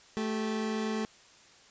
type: tone pair together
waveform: 30% pulse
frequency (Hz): 218.5 / 388.1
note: A3 / G4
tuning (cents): -12 / -17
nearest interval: minor seventh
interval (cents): 995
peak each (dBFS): -28 / -36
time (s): 0.17-1.05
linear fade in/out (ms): 0
effects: white hiss -57 dBFS RMS until 1.7 s + resampled to 16000 Hz